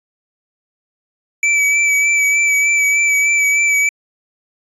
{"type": "tone with vibrato", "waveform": "square", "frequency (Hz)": 2305, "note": "D7", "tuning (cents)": -33, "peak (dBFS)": -12, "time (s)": [1.43, 3.89], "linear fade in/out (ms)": 2, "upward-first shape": "sine", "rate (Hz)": 3.3, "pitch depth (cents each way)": 25, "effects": ["resampled to 24000 Hz"]}